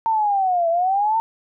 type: linear two-way sweep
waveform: sine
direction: down then up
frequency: 912 to 659.3 to 912 Hz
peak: -16 dBFS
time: 0.06-1.2 s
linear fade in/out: 0 ms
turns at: 0.69 s
effects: none